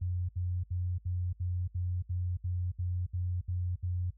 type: tone bursts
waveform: sine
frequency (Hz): 89.6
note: F2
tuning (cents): +45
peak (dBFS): -30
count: 12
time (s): 0.01-4.107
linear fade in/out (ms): 10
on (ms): 280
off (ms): 67
effects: noise-tail reverb RT60 0.1 s tail -22 dB re dry + added 53 Hz sine -56 dBFS peak until 4.17 s